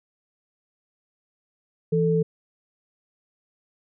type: tone pair together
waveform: sine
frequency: 165.19 / 441.4 Hz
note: E3 / A4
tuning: +4 / +5 cents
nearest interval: octave + perfect fourth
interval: 1701 cents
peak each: -21 dBFS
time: 1.92-2.23 s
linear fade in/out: 10 ms
effects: none